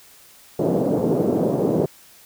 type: band-pass noise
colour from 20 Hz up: white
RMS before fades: -20 dBFS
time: 0.59-1.86 s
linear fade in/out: 5 ms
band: 140 to 520 Hz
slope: 24 dB/octave
effects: white hiss -49 dBFS RMS until 2.25 s